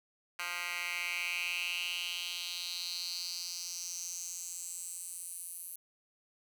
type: tone with high-pass filter sweep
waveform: 10% pulse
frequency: 175.4 Hz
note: F3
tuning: 8 cents sharp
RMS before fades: -39 dBFS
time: 0.39-5.76 s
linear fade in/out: 5 ms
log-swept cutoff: 1700 to 11000 Hz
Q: 4.4
effects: none